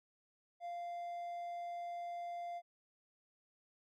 triangle tone, 695 Hz, F5, 9 cents flat, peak -39 dBFS, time 0.6-2.62 s, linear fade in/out 50 ms, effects none

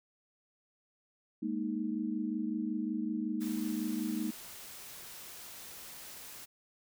sine chord, Ab suspended second, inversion none, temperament equal, 207.7 / 233.1 / 311.1 Hz, Ab3 / Bb3 / Eb4, 0 / 0 / 0 cents, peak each -37 / -36 / -36 dBFS, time 1.42-4.31 s, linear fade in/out 10 ms
white noise, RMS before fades -48 dBFS, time 3.4-6.46 s, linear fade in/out 20 ms
effects none

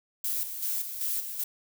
violet noise with tremolo, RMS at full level -30 dBFS, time 0.24-1.44 s, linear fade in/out 5 ms, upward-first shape square, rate 2.6 Hz, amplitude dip 55%, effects none

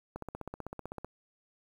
click train, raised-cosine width 1 ms, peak -25 dBFS, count 15, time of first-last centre 0.16-1.046 s, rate 15.8 Hz, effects 9-bit

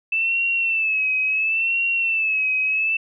sine tone with vibrato, 2637 Hz, E7, in tune, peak -18 dBFS, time 0.12-2.97 s, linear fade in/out 5 ms, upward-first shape sine, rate 0.72 Hz, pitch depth 70 cents each way, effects none

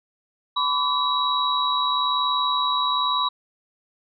sine tone cluster, 1005 / 1146 / 3885 Hz, B5 / D6 / B7, +30 / -43 / -29 cents, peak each -24 dBFS, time 0.56-3.29 s, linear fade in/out 10 ms, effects none

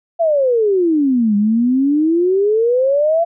sine exponential two-way sweep, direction down then up, 688 to 201.3 to 688 Hz, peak -11 dBFS, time 0.19-3.25 s, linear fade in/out 20 ms, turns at 1.36 s, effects none

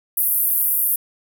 white band-pass noise, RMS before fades -19 dBFS, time 0.17-0.96 s, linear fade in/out 5 ms, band 11000 to 15000 Hz, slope 48 dB/octave, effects none

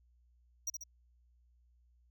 square tone with echo, 5760 Hz, F#8, 47 cents flat, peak -34 dBFS, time 0.67-0.7 s, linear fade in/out 5 ms, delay 69 ms, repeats 2, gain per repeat -5 dB, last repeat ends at 0.838 s, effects added 60 Hz sine -65 dBFS peak until 2.1 s

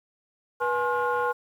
sine tone cluster, 487.1 / 843 / 1066 / 1427 Hz, B4 / G#5 / C6 / F6, -24 / +26 / +32 / +37 cents, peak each -26 / -28 / -28 / -29 dBFS, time 0.6-1.33 s, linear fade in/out 20 ms, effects tanh soft clip ceiling -16 dBFS + 9-bit

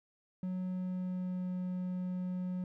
triangle tone with pitch glide, 183.9 to 182.1 Hz, F#3 to F#3, -10 to -27 cents, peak -32 dBFS, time 0.43-2.64 s, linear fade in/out 2 ms, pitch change -17 cents, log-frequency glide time 0.62-1.52 s, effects none

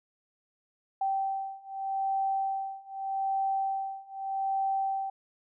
sine beating tone pair, 777 / 777.82 Hz, G5 / G5, -16 / -14 cents, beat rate 0.82 Hz, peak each -32 / -31 dBFS, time 1.01-5.1 s, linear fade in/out 5 ms, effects none

